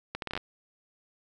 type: accelerating click train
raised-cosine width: 0.3 ms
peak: -17 dBFS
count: 8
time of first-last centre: 0.15-0.376 s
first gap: 72 ms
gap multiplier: 0.71
effects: none